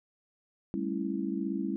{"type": "chord", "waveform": "sine", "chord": "A dominant seventh", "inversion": "third", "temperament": "just", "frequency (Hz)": [198, 220, 275, 330], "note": ["G3", "A3", "C#4", "E4"], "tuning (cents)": [18, 0, -14, 2], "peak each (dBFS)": [-34, -38, -35, -35], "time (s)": [0.74, 1.76], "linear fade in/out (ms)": 0, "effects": []}